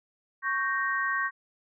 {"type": "chord", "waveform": "sine", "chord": "G diminished", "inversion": "second", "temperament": "equal with one note detuned", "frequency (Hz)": [1108.7, 1561.7, 1864.7], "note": ["Db6", "G6", "Bb6"], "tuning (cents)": [0, -7, 0], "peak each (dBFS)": -30, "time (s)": [0.42, 1.31], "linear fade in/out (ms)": 50, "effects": []}